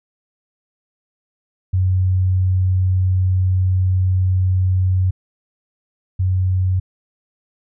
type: tone pair in turn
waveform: sine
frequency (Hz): 92.8 / 92.8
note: F#2 / F#2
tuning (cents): +6 / +6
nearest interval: unison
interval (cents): 0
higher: neither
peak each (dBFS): -13 / -14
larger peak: first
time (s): 1.73-5.11 / 6.19-6.8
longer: first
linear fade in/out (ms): 10
effects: none